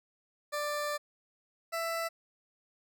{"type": "tone pair in turn", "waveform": "20% pulse", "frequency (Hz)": [590, 663.7], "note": ["D5", "E5"], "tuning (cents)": [8, 12], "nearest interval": "major second", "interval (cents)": 204, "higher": "second", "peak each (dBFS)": -27, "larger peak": "neither", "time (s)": [[0.52, 0.98], [1.72, 2.09]], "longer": "first", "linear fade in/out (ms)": 20, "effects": []}